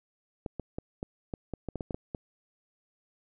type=clicks; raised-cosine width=2 ms; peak=-21 dBFS; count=12; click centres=0.462 / 0.597 / 0.785 / 1.029 / 1.338 / 1.537 / 1.687 / 1.757 / 1.808 / 1.908 / 1.945 / 2.148 s; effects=none

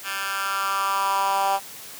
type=tone with high-pass filter sweep; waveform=10% pulse; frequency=196 Hz; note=G3; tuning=in tune; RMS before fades=-24 dBFS; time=0.03-1.6 s; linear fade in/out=50 ms; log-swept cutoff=1800 to 770 Hz; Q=3.7; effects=white hiss -40 dBFS RMS until 1.99 s + high-pass 100 Hz 12 dB/octave

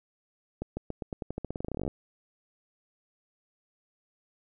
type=accelerating click train; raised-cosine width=2 ms; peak=-20 dBFS; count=23; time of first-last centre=0.62-1.879 s; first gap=150 ms; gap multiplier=0.89; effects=none

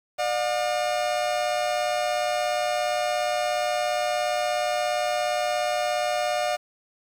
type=tone pair together; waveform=40% pulse; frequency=600.9 / 718 Hz; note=D5 / F5; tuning=+40 / +48 cents; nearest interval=minor third; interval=308 cents; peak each=-25 dBFS; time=0.18-6.57 s; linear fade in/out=20 ms; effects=low-pass 8000 Hz 12 dB/octave + 8-bit

